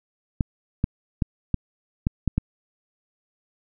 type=clicks; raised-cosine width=5 ms; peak=-8 dBFS; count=7; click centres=0.408 / 0.841 / 1.222 / 1.543 / 2.069 / 2.277 / 2.38 s; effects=none